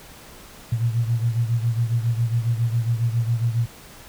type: beating tone pair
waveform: sine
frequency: 115.2 / 122.5 Hz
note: A#2 / B2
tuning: -20 / -14 cents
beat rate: 7.3 Hz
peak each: -20 / -25 dBFS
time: 0.72-3.66 s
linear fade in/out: 5 ms
effects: pink hiss -44 dBFS RMS until 4.08 s